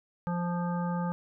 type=harmonic tone; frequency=174.61 Hz; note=F3; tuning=in tune; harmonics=1 / 3 / 5 / 7 / 9; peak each=-29 / -39 / -37 / -41 / -47 dBFS; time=0.27-1.12 s; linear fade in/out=0 ms; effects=none